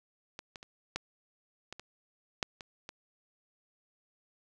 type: clicks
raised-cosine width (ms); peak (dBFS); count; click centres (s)
0.2; -24 / -26 / -30 / -16 / -24 / -27 / -12 / -26 / -25; 9; 0.391 / 0.558 / 0.629 / 0.96 / 1.726 / 1.796 / 2.428 / 2.608 / 2.891
effects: none